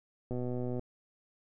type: click train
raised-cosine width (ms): 2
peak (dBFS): -24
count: 61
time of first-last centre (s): 0.31-0.794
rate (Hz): 124
effects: none